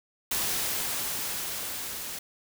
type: noise with level ramp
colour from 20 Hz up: white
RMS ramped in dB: -28 to -37 dBFS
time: 0.31-2.19 s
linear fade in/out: 5 ms
effects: none